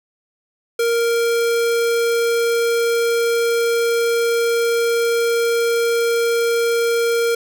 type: tone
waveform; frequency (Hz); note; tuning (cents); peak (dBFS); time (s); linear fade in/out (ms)
square; 466.2; A#4; 0; -16; 0.79-7.35; 5
effects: none